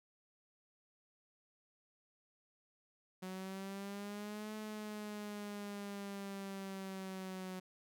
sawtooth exponential two-way sweep, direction up then down, 185 to 215.3 to 185 Hz, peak -39 dBFS, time 3.22-7.6 s, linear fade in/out 10 ms, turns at 4.55 s, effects none

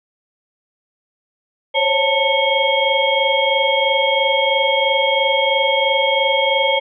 sine tone cluster, 534 / 557 / 892 / 2203 / 3239 Hz, C5 / C#5 / A5 / C#7 / G#7, +35 / +8 / +23 / -11 / -44 cents, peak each -20 dBFS, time 1.74-6.8 s, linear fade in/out 20 ms, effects none

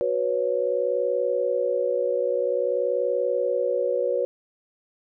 sine chord, F# suspended fourth, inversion none, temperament equal, 370 / 493.9 / 554.4 Hz, F#4 / B4 / C#5, 0 / 0 / 0 cents, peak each -29 / -24 / -25 dBFS, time 0.01-4.25 s, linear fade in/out 0 ms, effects none

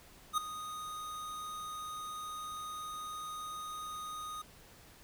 square tone with ADSR envelope, 1241 Hz, D#6, 5 cents flat, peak -27 dBFS, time 0.33-4.42 s, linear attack 46 ms, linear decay 6 ms, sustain -14 dB, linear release 6 ms, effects pink hiss -58 dBFS RMS until 5.03 s

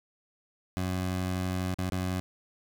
20% pulse tone with dropouts, 92.1 Hz, F#2, 7 cents flat, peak -24 dBFS, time 0.77-2.2 s, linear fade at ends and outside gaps 0 ms, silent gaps 1.743-1.786 / 1.899-1.922 s, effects none

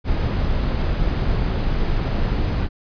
brown noise, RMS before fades -20 dBFS, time 0.04-2.69 s, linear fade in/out 50 ms, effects resampled to 11025 Hz

